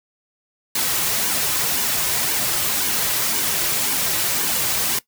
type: noise with flanger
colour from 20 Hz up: white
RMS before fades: -21 dBFS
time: 0.75-4.99 s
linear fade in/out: 5 ms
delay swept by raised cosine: 1.5 to 4.4 ms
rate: 1.9 Hz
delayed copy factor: -0.55
effects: noise-tail reverb RT60 0.1 s tail -18 dB re dry